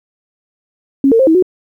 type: tone with pitch steps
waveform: sine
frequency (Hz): 273.6 / 454.8 / 529 / 321.6 / 367.3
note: C#4 / A#4 / C5 / E4 / F#4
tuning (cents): -23 / -43 / +19 / -43 / -13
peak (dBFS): -6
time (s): 1.04-1.425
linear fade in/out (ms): 2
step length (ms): 77
effects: 8-bit